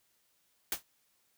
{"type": "noise with exponential decay", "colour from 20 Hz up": "white", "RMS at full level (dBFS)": -28, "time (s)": [0.72, 0.83], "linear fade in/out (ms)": 2, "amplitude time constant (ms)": 22, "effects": ["white hiss -73 dBFS RMS until 1.37 s"]}